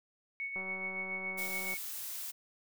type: tone with tremolo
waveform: sine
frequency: 2217 Hz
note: C#7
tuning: in tune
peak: -34 dBFS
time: 0.4-1.77 s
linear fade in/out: 0 ms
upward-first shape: sine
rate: 7.1 Hz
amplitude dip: 50%
type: click train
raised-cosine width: 1 ms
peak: -34 dBFS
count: 224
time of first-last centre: 0.56-1.74 s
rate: 189 Hz
type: noise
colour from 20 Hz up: blue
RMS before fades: -41 dBFS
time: 1.37-2.32 s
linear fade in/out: 20 ms
effects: none